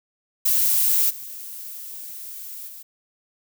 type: noise with level steps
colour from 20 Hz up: violet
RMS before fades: -19 / -36 / -40 dBFS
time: 0.45-2.83 s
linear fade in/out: 10 ms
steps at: 1.09 / 2.67 s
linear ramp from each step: 20 ms
effects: none